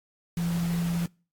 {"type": "tone in noise", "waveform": "sine", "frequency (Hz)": 170.8, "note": "F3", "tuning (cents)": -38, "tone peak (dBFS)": -25, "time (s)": [0.37, 1.06], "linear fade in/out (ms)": 2, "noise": "pink", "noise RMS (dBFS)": -40, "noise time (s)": [0.37, 1.06], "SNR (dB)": 12, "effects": ["noise-tail reverb RT60 0.4 s tail -26 dB re dry", "AAC 64 kbps"]}